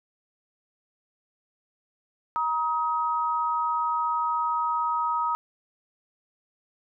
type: tone pair together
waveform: sine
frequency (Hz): 946.9 / 1264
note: A#5 / D#6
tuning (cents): +27 / +27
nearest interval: perfect fourth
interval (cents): 500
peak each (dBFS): -26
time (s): 2.36-5.35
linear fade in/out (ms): 0
effects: none